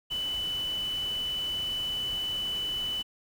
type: tone in noise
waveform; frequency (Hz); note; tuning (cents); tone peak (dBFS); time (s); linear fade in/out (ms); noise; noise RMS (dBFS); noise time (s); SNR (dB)
sine; 2987; F#7; +16; -29; 0.1-3.03; 20; pink; -44; 0.1-3.03; +12
effects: none